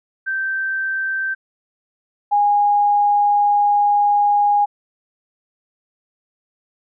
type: tone pair in turn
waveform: sine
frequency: 1558 / 821.5 Hz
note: G6 / G#5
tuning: -11 / -19 cents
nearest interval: major seventh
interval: 1108 cents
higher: first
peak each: -19 / -12 dBFS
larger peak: second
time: 0.26-1.35 / 2.31-4.66 s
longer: second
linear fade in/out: 20 ms
effects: none